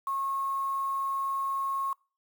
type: tone with quantisation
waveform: sine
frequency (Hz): 1089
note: C#6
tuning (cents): -31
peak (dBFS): -28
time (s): 0.07-1.93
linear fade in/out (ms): 2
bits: 8
effects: noise-tail reverb RT60 0.4 s tail -26 dB re dry